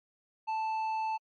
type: tone with tanh clipping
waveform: sine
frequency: 880 Hz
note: A5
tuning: in tune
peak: -31 dBFS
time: 0.47-1.18 s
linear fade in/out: 20 ms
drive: 7 dB
effects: MP3 32 kbps